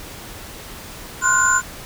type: tone cluster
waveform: sine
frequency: 1046 / 1431 / 1493 / 7110 Hz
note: C6 / F6 / F#6 / A8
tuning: -1 / +42 / +15 / +17 cents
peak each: -19 dBFS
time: 1.21-1.62 s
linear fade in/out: 50 ms
effects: pink hiss -36 dBFS RMS until 1.85 s